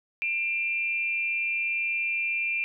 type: tone pair together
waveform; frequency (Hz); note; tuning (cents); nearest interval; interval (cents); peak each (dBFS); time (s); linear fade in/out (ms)
sine; 2381 / 2664; D7 / E7; +23 / +18; major second; 195; -26 / -32; 0.22-2.64; 0
effects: none